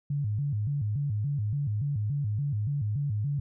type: tone with vibrato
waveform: sine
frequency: 122.7 Hz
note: B2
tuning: 11 cents flat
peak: -26 dBFS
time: 0.1-3.4 s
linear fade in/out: 5 ms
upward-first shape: square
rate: 3.5 Hz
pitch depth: 270 cents each way
effects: none